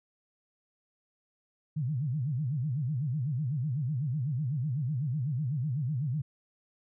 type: tone with vibrato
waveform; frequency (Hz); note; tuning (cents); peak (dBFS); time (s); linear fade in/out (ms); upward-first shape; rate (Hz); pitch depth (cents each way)
sine; 137.3; C#3; -16; -28; 1.76-6.22; 10; sine; 8; 260
effects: none